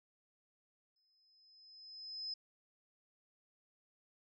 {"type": "tone with exponential growth", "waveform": "sine", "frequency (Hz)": 5100, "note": "D#8", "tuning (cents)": 42, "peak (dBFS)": -38, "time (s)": [0.96, 2.34], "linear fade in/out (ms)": 5, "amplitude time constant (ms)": 300, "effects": []}